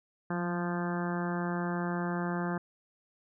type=harmonic tone with a mistuned harmonic; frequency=174.3 Hz; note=F3; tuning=3 cents flat; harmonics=1 / 2 / 3 / 4 / 5 / 6 / 7 / 8 / 9 / 10; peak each=-32 / -37 / -43 / -41 / -42 / -44 / -43 / -47 / -42 / -48 dBFS; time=0.3-2.58 s; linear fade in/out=5 ms; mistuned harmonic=1; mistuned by=+25 cents; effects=none